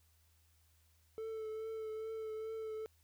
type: tone with vibrato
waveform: triangle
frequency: 440 Hz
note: A4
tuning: in tune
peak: -38 dBFS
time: 1.18-2.86 s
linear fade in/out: 0 ms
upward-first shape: triangle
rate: 2.4 Hz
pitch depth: 25 cents each way
effects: added 80 Hz sine -69 dBFS peak until 3.03 s + white hiss -74 dBFS RMS until 3.03 s